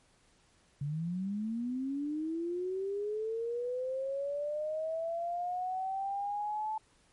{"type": "linear sweep", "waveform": "sine", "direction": "up", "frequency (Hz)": [138.59, 875], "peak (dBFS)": -32, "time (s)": [0.81, 6.78], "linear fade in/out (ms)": 5, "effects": ["pink hiss -67 dBFS RMS until 7.12 s", "MP3 48 kbps"]}